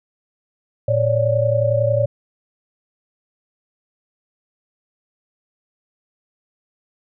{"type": "tone cluster", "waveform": "sine", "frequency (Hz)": [114.3, 554, 585], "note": ["A#2", "C#5", "D5"], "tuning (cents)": [-34, -1, -7], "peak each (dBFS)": -19, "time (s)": [0.88, 2.06], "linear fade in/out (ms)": 5, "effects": []}